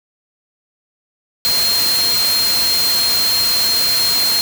sine tone in noise, 4201 Hz, C8, 6 cents sharp, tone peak -14 dBFS, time 1.45-4.41 s, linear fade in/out 0 ms, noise white, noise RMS -20 dBFS, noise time 1.45-4.41 s, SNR +3 dB, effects none

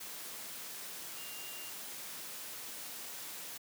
sine tone in noise, 2794 Hz, F7, in tune, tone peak -50 dBFS, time 1.17-1.7 s, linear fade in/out 10 ms, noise white, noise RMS -45 dBFS, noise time 0-3.58 s, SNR -8 dB, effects high-pass 150 Hz 12 dB/octave

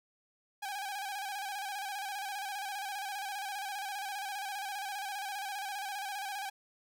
sawtooth tone with vibrato, 799 Hz, G5, 33 cents sharp, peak -33 dBFS, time 0.62-6.5 s, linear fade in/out 10 ms, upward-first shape square, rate 15 Hz, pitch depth 58 cents each way, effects none

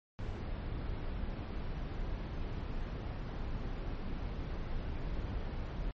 brown noise, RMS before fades -38 dBFS, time 0.19-5.91 s, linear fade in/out 0 ms, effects low-pass 4000 Hz 12 dB/octave + MP3 32 kbps

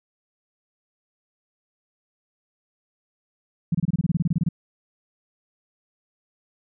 sine tone bursts, 167.4 Hz, E3, 27 cents sharp, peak -17 dBFS, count 15, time 3.72-4.489 s, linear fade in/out 5 ms, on 27 ms, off 26 ms, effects none

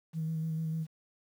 sine tone with vibrato, 160 Hz, D#3, 49 cents sharp, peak -30 dBFS, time 0.13-0.87 s, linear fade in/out 50 ms, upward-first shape square, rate 6.7 Hz, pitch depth 18 cents each way, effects tanh soft clip ceiling -26 dBFS + 10-bit

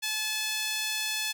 sawtooth tone with high-pass filter, 863 Hz, A5, 34 cents flat, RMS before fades -31 dBFS, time 0.02-1.33 s, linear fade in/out 20 ms, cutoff 2800 Hz, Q 1.1, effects none

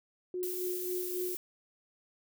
sine tone with tremolo, 362.6 Hz, F#4, 35 cents flat, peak -32 dBFS, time 0.34-1.35 s, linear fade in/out 2 ms, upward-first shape sine, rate 3.7 Hz, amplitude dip 50%
violet noise, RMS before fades -39 dBFS, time 0.43-1.37 s, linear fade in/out 0 ms
effects none

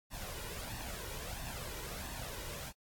pink noise with flanger, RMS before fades -43 dBFS, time 0.1-2.73 s, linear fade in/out 50 ms, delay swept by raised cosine 1.1 to 2.1 ms, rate 1.5 Hz, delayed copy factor +0.6, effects AAC 64 kbps

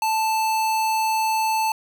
square tone, 880 Hz, A5, in tune, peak -20 dBFS, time 0.02-1.72 s, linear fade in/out 2 ms, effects none

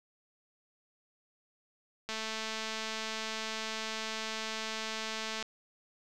click train, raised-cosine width 0.2 ms, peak -20 dBFS, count 735, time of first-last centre 2.09-5.426 s, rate 220 Hz, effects none

